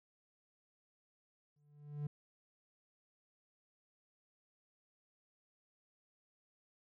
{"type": "tone with exponential growth", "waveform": "triangle", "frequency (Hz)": 146.83, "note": "D3", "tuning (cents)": 0, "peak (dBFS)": -33, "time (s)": [1.56, 2.07], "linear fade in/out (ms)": 5, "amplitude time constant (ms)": 110, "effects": []}